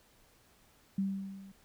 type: tone with level ramp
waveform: sine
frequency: 194.6 Hz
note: G3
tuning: 12 cents flat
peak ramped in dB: -27 to -50 dBFS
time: 0.98-1.52 s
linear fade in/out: 5 ms
effects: pink hiss -65 dBFS RMS until 1.64 s